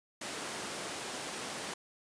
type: high-pass noise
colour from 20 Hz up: pink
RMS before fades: -40 dBFS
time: 0.21-1.74 s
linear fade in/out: 5 ms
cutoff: 260 Hz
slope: 12 dB/octave
effects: resampled to 22050 Hz

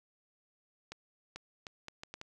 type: accelerating click train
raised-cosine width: 0.2 ms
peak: -26 dBFS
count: 7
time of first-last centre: 0.92-2.214 s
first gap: 440 ms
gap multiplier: 0.7
effects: none

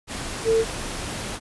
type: tone in noise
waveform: sine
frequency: 450 Hz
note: A4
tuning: 39 cents sharp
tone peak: -16 dBFS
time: 0.44-0.65 s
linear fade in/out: 50 ms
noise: pink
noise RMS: -31 dBFS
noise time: 0.07-1.4 s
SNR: +12 dB
effects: resampled to 24000 Hz

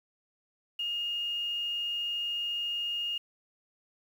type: tone with quantisation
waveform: sine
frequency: 2843 Hz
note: F7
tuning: 30 cents sharp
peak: -30 dBFS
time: 0.79-3.18 s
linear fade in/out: 5 ms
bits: 9
effects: none

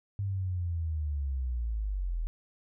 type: linear sweep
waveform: sine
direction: down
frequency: 100.8 to 38.89 Hz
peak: -29 dBFS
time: 0.19-2.27 s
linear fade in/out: 0 ms
effects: none

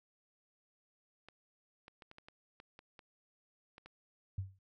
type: clicks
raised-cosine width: 0.3 ms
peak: -37 dBFS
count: 11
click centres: 1.286 / 1.881 / 2.022 / 2.114 / 2.184 / 2.285 / 2.601 / 2.791 / 2.992 / 3.781 / 3.86 s
type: tone with exponential decay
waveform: sine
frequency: 95.9 Hz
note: G2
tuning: 37 cents flat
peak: -32 dBFS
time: 4.38-4.59 s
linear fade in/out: 5 ms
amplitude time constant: 44 ms
effects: none

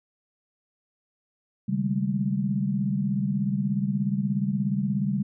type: tone cluster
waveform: sine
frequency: 136.7 / 153.8 / 196.9 / 213.6 Hz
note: C#3 / D#3 / G3 / G#3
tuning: -24 / -20 / +8 / +49 cents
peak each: -29 / -33 / -25 / -32 dBFS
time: 1.68-5.23 s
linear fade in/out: 10 ms
effects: none

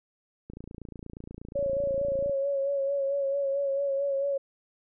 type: click train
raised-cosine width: 3 ms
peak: -28 dBFS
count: 52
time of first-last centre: 0.5-2.296 s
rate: 28.4 Hz
type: tone with vibrato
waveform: sine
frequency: 555 Hz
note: C#5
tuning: 2 cents sharp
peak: -25 dBFS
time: 1.55-4.38 s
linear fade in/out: 10 ms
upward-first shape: sine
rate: 4.5 Hz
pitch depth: 32 cents each way
effects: none

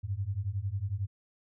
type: beating tone pair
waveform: sine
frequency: 93 / 104 Hz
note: F#2 / G#2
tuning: +9 / +3 cents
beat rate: 11 Hz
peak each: -34 / -33 dBFS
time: 0.03-1.07 s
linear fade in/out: 20 ms
effects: none

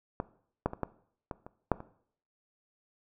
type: clicks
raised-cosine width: 1 ms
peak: -17 / -13 / -24 / -16 / -22 / -30 / -10 / -28 dBFS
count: 8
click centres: 0.201 / 0.66 / 0.734 / 0.833 / 1.312 / 1.465 / 1.717 / 1.804 s
effects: noise-tail reverb RT60 0.6 s tail -18 dB re dry

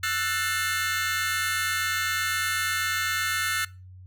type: chord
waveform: sawtooth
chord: F# half-diminished seventh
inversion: third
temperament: just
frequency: 1332 / 1480 / 1776 / 2131 Hz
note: E6 / F#6 / A6 / C7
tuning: +18 / 0 / +16 / +31 cents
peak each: -27 / -27 / -26 / -28 dBFS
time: 0.03-3.65 s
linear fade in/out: 5 ms
effects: noise-tail reverb RT60 0.3 s tail -22 dB re dry + added 92 Hz sine -43 dBFS peak until 4.06 s

